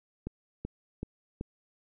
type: click train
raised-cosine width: 3 ms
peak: -22 dBFS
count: 4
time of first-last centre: 0.27-1.411 s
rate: 2.63 Hz
effects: none